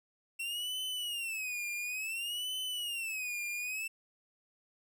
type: tone with vibrato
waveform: 45% pulse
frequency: 2700 Hz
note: E7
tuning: 41 cents sharp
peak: -35 dBFS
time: 0.39-3.88 s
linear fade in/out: 10 ms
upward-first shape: sine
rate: 0.57 Hz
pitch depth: 200 cents each way
effects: none